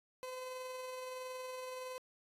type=tone with amplitude modulation; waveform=30% pulse; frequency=511 Hz; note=C5; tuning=41 cents flat; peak=-39 dBFS; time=0.23-1.98 s; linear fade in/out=0 ms; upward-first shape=sine; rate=21.5 Hz; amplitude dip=25%; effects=resampled to 32000 Hz